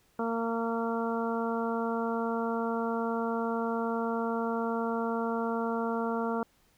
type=harmonic tone; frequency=229.4 Hz; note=A#3; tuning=28 cents flat; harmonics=1 / 2 / 3 / 4 / 5 / 6; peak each=-32 / -33 / -37 / -37 / -40 / -39 dBFS; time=0.19-6.43 s; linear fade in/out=2 ms; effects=pink hiss -67 dBFS RMS until 6.77 s